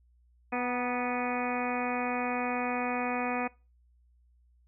harmonic tone with a mistuned harmonic, 246.9 Hz, B3, in tune, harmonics 1 / 2 / 3 / 4 / 5 / 6 / 7 / 8 / 9 / 10, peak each -34 / -36 / -34 / -39 / -39 / -46 / -42 / -44 / -42 / -38 dBFS, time 0.52-3.48 s, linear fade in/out 10 ms, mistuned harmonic 4, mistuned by -33 cents, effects noise-tail reverb RT60 0.3 s tail -23 dB re dry + added 60 Hz sine -61 dBFS peak until 4.67 s

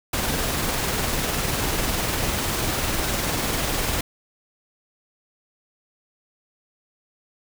pink noise with tremolo, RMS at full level -23 dBFS, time 0.13-4.01 s, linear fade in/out 5 ms, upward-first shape sine, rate 20 Hz, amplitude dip 30%, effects none

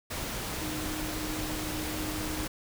sine tone in noise, 308.5 Hz, D#4, 15 cents flat, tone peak -36 dBFS, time 0.61-2.46 s, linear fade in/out 10 ms, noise pink, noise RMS -35 dBFS, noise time 0.1-2.48 s, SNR -4 dB, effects none

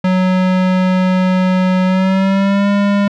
square tone with pitch glide, 185 to 201.7 Hz, F#3 to G3, 0 to +50 cents, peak -11 dBFS, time 0.04-3.08 s, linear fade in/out 5 ms, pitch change +150 cents, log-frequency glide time 1.85-2.69 s, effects low-pass 3000 Hz 12 dB/octave

